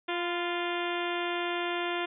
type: harmonic tone with a mistuned harmonic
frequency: 349.2 Hz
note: F4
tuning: in tune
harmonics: 1 / 2 / 3 / 4 / 5 / 6 / 7 / 8 / 9 / 10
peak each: -33 / -36 / -38 / -39 / -40 / -41 / -41 / -42 / -43 / -43 dBFS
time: 0.08-2.06 s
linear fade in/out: 10 ms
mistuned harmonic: 3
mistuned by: -33 cents
effects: none